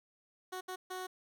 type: tone bursts at uneven times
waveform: 15% pulse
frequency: 370 Hz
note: F#4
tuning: in tune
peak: -33 dBFS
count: 3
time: 0.52-0.61 / 0.68-0.76 / 0.9-1.07 s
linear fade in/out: 10 ms
effects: none